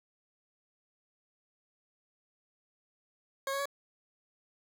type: tone with pitch steps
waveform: 20% pulse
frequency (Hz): 544 / 552.9 / 561.9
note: C#5 / C#5 / C#5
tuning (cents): -33 / -5 / +23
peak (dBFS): -27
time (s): 3.47-3.656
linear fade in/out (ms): 2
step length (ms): 62
effects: none